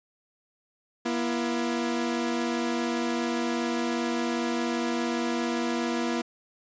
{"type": "tone pair together", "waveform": "sawtooth", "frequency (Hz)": [239.6, 336.9], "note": ["A#3", "E4"], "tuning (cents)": [48, 38], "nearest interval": "tritone", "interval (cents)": 590, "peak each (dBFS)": [-24, -26], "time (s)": [1.05, 6.22], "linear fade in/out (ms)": 10, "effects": ["resampled to 16000 Hz"]}